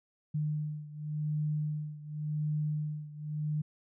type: beating tone pair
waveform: sine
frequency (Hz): 151 / 151.9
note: D3 / D#3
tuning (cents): +48 / -41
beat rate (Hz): 0.9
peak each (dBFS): -33 / -36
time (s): 0.34-3.62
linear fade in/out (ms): 10
effects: none